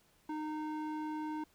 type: tone with band-pass filter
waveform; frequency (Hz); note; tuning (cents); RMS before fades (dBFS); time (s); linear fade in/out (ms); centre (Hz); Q
square; 307.6; D#4; -20; -39; 0.29-1.44; 5; 620; 5.3
effects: pink hiss -69 dBFS RMS until 1.54 s